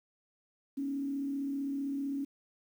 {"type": "tone with frequency modulation", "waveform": "sine", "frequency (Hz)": 277.2, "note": "C#4", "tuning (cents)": 0, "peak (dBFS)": -32, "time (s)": [0.77, 2.25], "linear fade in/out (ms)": 10, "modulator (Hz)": 35.5, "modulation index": 0.41, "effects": ["10-bit"]}